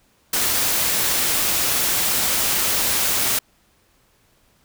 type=noise; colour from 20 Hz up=white; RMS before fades=-20 dBFS; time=0.33-3.39 s; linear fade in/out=5 ms; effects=pink hiss -60 dBFS RMS until 4.64 s